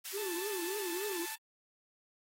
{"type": "high-pass noise", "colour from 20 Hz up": "white", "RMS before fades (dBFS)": -42, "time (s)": [0.04, 1.36], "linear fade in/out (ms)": 20, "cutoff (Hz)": 1400, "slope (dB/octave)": 12}
{"type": "tone with vibrato", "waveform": "triangle", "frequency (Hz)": 375.7, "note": "F#4", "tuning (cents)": 26, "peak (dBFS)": -35, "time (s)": [0.13, 1.26], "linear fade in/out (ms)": 20, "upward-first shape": "triangle", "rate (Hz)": 3.5, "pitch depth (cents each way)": 230}
{"type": "tone", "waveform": "15% pulse", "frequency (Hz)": 880, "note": "A5", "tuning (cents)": 0, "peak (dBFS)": -39, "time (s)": [0.17, 1.36], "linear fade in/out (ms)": 5}
{"effects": ["AAC 48 kbps"]}